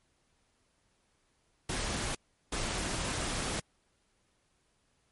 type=noise bursts at uneven times; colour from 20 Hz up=pink; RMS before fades=-34 dBFS; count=2; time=1.69-2.15 / 2.52-3.6 s; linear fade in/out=5 ms; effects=pink hiss -73 dBFS RMS until 5.11 s + MP3 48 kbps